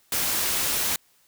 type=noise; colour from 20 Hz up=white; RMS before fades=-25 dBFS; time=0.12-0.96 s; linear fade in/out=2 ms; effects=white hiss -62 dBFS RMS until 1.27 s